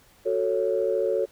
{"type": "chord", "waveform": "sine", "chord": "F# minor", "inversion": "none", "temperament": "just", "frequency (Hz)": [370, 444, 555], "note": ["F#4", "A4", "C#5"], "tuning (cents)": [0, 16, 2], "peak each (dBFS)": [-27, -25, -25], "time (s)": [0.25, 1.26], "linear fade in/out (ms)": 20, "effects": ["tanh soft clip ceiling -12 dBFS", "pink hiss -57 dBFS RMS until 1.31 s"]}